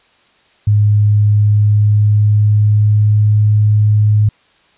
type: tone with pitch glide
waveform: sine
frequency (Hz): 104.4 to 105.67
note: G#2 to G#2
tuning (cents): +10 to +30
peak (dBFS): -7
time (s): 0.67-4.29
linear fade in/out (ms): 5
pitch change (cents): +20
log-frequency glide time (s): 1.33-3.4
effects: white hiss -52 dBFS RMS until 4.77 s + resampled to 8000 Hz